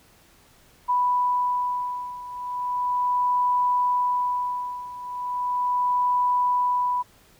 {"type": "beating tone pair", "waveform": "sine", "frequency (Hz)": [988, 988.37], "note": ["B5", "B5"], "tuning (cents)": [0, 1], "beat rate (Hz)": 0.37, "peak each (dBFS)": [-23, -26], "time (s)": [0.88, 7.03], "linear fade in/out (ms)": 20, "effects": ["pink hiss -56 dBFS RMS until 7.39 s"]}